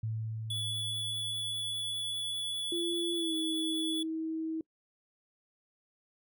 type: tone with exponential decay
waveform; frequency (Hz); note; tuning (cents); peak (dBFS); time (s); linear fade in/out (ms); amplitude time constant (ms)
sine; 110.7; A2; +11; -31; 0.03-3.39; 5; 730
type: tone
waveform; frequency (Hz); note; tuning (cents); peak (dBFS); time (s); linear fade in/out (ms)
square; 3419; G#7; +50; -34; 0.5-4.03; 5
type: tone with pitch glide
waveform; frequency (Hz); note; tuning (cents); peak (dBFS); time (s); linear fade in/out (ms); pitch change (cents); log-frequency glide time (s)
sine; 343.6 to 320.6; F4 to E4; -28 to -48; -32; 2.72-4.61; 2; -120; 3.15-3.34
effects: noise-tail reverb RT60 0.1 s tail -26 dB re dry